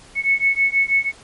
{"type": "beating tone pair", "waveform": "sine", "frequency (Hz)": [2200, 2206.2], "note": ["C#7", "C#7"], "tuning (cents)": [-14, -9], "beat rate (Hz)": 6.2, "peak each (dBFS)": -18, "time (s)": [0.15, 1.12], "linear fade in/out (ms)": 50, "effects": ["pink hiss -46 dBFS RMS until 1.23 s", "MP3 48 kbps"]}